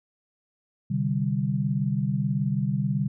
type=chord; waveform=sine; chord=C suspended second; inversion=none; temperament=equal with one note detuned; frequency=130.81 / 149.23 / 196 Hz; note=C3 / D3 / G3; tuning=0 / +28 / 0 cents; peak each=-27 dBFS; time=0.9-3.08 s; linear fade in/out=10 ms; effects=none